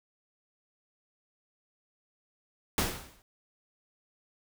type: noise with exponential decay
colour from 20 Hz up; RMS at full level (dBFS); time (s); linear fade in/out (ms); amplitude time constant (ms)
pink; -25; 2.78-3.22; 1; 94
effects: none